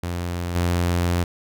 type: tone with level steps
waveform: sawtooth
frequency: 87.31 Hz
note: F2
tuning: in tune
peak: -21 / -15 dBFS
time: 0.03-1.24 s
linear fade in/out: 5 ms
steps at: 0.55 s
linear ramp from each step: 5 ms
effects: none